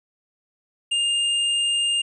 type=tone; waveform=square; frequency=2814 Hz; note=F7; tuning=12 cents sharp; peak=-20 dBFS; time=0.91-2.02 s; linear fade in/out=10 ms; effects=resampled to 24000 Hz